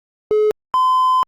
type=tone pair in turn; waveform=triangle; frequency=426 / 1024.4 Hz; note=G#4 / C6; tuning=+44 / -37 cents; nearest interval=octave + minor third; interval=1519 cents; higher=second; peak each=-9 dBFS; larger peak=neither; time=0.31-0.51 / 0.74-1.23 s; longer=second; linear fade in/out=0 ms; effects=tanh soft clip ceiling -6 dBFS + Opus 48 kbps